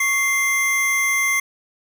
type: tone pair together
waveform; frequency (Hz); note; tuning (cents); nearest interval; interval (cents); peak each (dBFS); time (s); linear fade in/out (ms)
square; 1108.7 / 2093; C#6 / C7; 0 / 0; major seventh; 1100; -28 / -18; 0-1.4; 5
effects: none